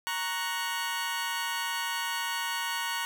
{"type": "chord", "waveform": "20% pulse", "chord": "F# major", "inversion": "first", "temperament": "equal", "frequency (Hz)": [932.3, 1108.7, 1480], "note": ["A#5", "C#6", "F#6"], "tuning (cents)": [0, 0, 0], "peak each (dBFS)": [-28, -32, -30], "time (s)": [0.07, 3.05], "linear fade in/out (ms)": 0, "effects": []}